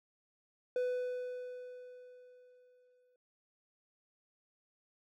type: tone with exponential decay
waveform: triangle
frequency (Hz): 498.6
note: B4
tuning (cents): +16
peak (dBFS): -28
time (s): 0.76-3.16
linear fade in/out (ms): 2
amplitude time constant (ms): 520
effects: none